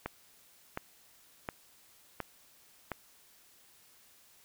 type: click train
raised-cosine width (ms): 0.5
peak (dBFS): -20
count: 5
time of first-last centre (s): 0.06-2.917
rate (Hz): 1.4
effects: white hiss -62 dBFS RMS until 4.44 s